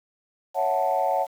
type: chord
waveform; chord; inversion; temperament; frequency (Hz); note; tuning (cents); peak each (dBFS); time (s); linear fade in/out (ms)
sine; F# minor seventh; second; equal; 554.4 / 659.3 / 740 / 880; C#5 / E5 / F#5 / A5; 0 / 0 / 0 / 0; -26 / -27 / -24 / -26; 0.54-1.27; 50
effects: tanh soft clip ceiling -12 dBFS + 8-bit